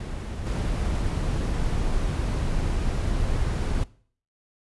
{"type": "noise with level steps", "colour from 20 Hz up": "brown", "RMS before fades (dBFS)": [-31, -25], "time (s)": [0, 3.84], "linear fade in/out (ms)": 5, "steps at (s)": 0.45, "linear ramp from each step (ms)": 20, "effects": ["noise-tail reverb RT60 0.5 s tail -20 dB re dry", "resampled to 24000 Hz"]}